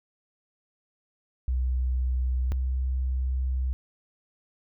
sine tone pair in turn, 63.2 / 64.42 Hz, B1 / C2, +41 / -26 cents, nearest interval unison, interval 33 cents, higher second, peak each -23 / -24 dBFS, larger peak first, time 1.48-2.52 / 2.52-3.73 s, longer second, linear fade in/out 0 ms, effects none

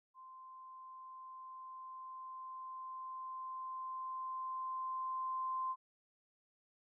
sine tone with level ramp, 1041 Hz, C6, 9 cents flat, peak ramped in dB -52 to -35 dBFS, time 0.14-5.76 s, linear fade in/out 50 ms, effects none

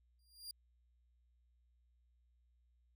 sawtooth tone with exponential growth, 4793 Hz, D8, 34 cents sharp, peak -40 dBFS, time 0.19-0.51 s, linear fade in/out 2 ms, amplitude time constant 69 ms, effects added 60 Hz sine -70 dBFS peak until 2.95 s

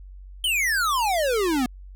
square exponential sweep, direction down, 3153 to 239.4 Hz, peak -21 dBFS, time 0.44-1.66 s, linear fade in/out 2 ms, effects added 47 Hz sine -39 dBFS peak until 1.95 s

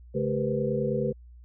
sine tone cluster, 139.6 / 215.1 / 392.8 / 477.5 / 507 Hz, C#3 / A3 / G4 / A#4 / B4, +13 / -39 / +4 / +42 / +45 cents, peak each -31 dBFS, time 0.14-1.13 s, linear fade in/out 20 ms, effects added 60 Hz sine -46 dBFS peak until 1.44 s

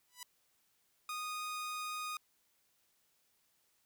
5% pulse tone with exponential growth, 987.8 Hz, B5, in tune, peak -30 dBFS, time 0.08-0.23 s, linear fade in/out 2 ms, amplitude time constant 32 ms
sawtooth tone, 1238 Hz, D#6, 9 cents flat, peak -35 dBFS, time 1.09-2.17 s, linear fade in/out 2 ms
effects white hiss -75 dBFS RMS until 3.85 s

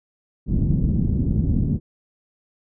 white low-pass noise, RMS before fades -20 dBFS, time 0.46-1.8 s, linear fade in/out 50 ms, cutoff 220 Hz, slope 24 dB/octave, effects none

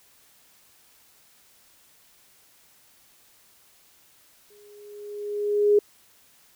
sine tone with exponential growth, 413.5 Hz, G#4, 8 cents flat, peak -13 dBFS, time 4.5-5.79 s, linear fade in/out 5 ms, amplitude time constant 280 ms, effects white hiss -58 dBFS RMS until 6.55 s

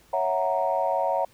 sine chord, F# dominant seventh, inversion second, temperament equal, 554.4 / 659.3 / 740 / 932.3 Hz, C#5 / E5 / F#5 / A#5, 0 / 0 / 0 / 0 cents, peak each -27 dBFS, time 0.13-1.25 s, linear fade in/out 5 ms, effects tanh soft clip ceiling -12 dBFS + pink hiss -58 dBFS RMS until 1.33 s

